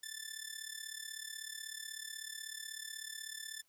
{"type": "tone with amplitude modulation", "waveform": "10% pulse", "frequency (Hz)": 1760, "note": "A6", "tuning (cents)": 0, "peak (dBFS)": -31, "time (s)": [0.03, 3.62], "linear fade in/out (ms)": 5, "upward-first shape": "sine", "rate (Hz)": 36.2, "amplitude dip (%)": 80, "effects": ["white hiss -75 dBFS RMS until 3.68 s"]}